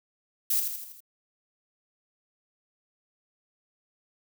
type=noise with echo; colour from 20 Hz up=violet; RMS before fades=-25 dBFS; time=0.5-0.6 s; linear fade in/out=5 ms; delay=81 ms; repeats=5; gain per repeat=-5 dB; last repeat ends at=1.005 s; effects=none